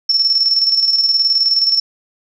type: tone with tremolo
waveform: sine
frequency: 5400 Hz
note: E8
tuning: 41 cents sharp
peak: -9 dBFS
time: 0.09-1.8 s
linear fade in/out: 5 ms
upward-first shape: square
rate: 19 Hz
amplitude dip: 50%
effects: none